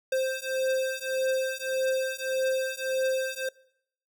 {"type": "beating tone pair", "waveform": "square", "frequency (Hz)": [523.3, 525], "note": ["C5", "C5"], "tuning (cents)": [0, 6], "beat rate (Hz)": 1.7, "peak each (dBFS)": -30, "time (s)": [0.12, 3.49], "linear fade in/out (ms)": 5, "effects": ["noise-tail reverb RT60 0.7 s tail -23 dB re dry"]}